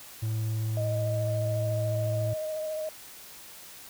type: tone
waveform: triangle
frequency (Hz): 110.2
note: A2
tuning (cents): +3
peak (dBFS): -25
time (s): 0.22-2.34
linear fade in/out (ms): 10
type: tone with vibrato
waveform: sine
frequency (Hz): 622.3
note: D#5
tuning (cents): 0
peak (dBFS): -30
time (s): 0.77-2.89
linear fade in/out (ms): 2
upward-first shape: sine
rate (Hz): 14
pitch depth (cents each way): 20
effects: white hiss -47 dBFS RMS until 3.89 s